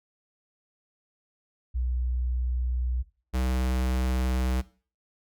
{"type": "tone pair in turn", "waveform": ["sine", "square"], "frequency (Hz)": [61.74, 63.62], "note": ["B1", "C2"], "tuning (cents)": [0, -48], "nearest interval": "minor second", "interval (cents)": 52, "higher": "second", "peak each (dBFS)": -25, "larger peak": "neither", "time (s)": [[1.74, 3.03], [3.33, 4.62]], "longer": "neither", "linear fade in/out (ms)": 20, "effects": ["noise-tail reverb RT60 0.4 s tail -18 dB re dry"]}